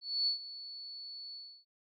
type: tone with ADSR envelope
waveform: sine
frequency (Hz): 4435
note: C#8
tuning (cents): 0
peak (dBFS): -27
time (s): 0.01-1.65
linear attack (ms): 260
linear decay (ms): 110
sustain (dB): -16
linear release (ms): 310
effects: none